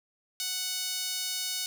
sawtooth tone with high-pass filter, 740 Hz, F#5, in tune, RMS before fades -33 dBFS, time 0.4-1.66 s, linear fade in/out 0 ms, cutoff 4200 Hz, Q 1.3, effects none

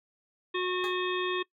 harmonic tone, 364.2 Hz, F#4, 27 cents flat, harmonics 1 / 3 / 5 / 7 / 9 / 10, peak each -30 / -35 / -37 / -38 / -40 / -40 dBFS, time 0.54-1.43 s, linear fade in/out 10 ms
15% pulse tone with exponential decay, 407.7 Hz, G#4, 32 cents flat, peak -29 dBFS, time 0.84-1 s, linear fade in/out 0 ms, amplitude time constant 34 ms
effects noise-tail reverb RT60 0.1 s tail -21 dB re dry

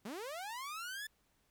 sawtooth linear sweep, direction up, 185 to 1760 Hz, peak -38 dBFS, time 0.05-1.07 s, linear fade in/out 5 ms, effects pink hiss -75 dBFS RMS until 1.5 s

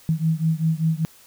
sine beating tone pair, 158.6 / 163.7 Hz, D#3 / E3, +33 / -12 cents, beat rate 5.1 Hz, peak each -21 / -22 dBFS, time 0.09-1.05 s, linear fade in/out 0 ms, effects white hiss -51 dBFS RMS until 1.26 s

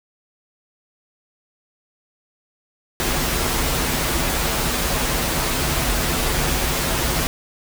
pink noise with comb filter, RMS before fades -21 dBFS, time 3-7.27 s, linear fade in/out 0 ms, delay 10 ms, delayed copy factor -0.6, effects none

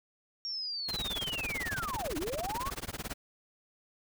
sine linear two-way sweep, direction down then up, 5588 to 277.2 to 1153 Hz, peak -34 dBFS, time 0.45-2.7 s, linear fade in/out 0 ms, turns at 2.17 s
pink noise with tremolo, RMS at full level -36 dBFS, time 0.88-3.14 s, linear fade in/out 10 ms, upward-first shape sine, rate 18 Hz, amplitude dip 100%
effects none

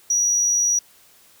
sine tone, 5800 Hz, F#8, 35 cents flat, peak -14 dBFS, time 0.1-0.79 s, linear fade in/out 5 ms, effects tanh soft clip ceiling -15 dBFS + white hiss -53 dBFS RMS until 1.4 s

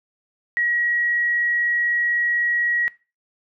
sine tone, 1908 Hz, A#6, 40 cents sharp, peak -18 dBFS, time 0.57-2.88 s, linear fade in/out 0 ms, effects noise-tail reverb RT60 0.3 s tail -20 dB re dry

